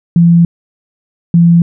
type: tone pair in turn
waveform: sine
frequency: 170 / 170 Hz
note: F3 / F3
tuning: -46 / -46 cents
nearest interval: unison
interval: 0 cents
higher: neither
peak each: -3 dBFS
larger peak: neither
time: 0.16-0.45 / 1.34-1.62 s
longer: first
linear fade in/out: 2 ms
effects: none